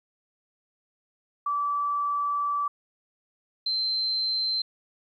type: tone pair in turn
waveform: sine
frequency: 1157 / 4108 Hz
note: D6 / C8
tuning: -26 / -33 cents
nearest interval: octave + minor seventh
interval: 2193 cents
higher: second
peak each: -24 dBFS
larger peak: neither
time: 1.46-2.68 / 3.66-4.62 s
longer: first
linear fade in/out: 5 ms
effects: 11-bit